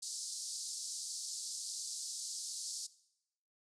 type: band-pass noise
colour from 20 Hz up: pink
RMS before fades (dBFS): -43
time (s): 0.02-2.87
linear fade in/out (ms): 10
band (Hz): 4400 to 9400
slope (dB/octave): 48
effects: noise-tail reverb RT60 0.8 s tail -18 dB re dry